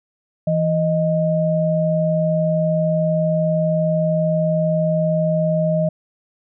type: tone pair together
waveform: sine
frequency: 164.83 / 622.3 Hz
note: E3 / D#5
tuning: 0 / 0 cents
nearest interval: octave + major seventh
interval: 2300 cents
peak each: -18 dBFS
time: 0.47-5.89 s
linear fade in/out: 5 ms
effects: none